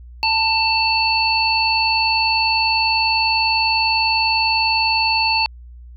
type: harmonic tone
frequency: 890 Hz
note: A5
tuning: 20 cents sharp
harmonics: 1 / 3 / 5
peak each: -19 / -19 / -19 dBFS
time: 0.23-5.46 s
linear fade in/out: 0 ms
effects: added 60 Hz sine -36 dBFS peak until 5.96 s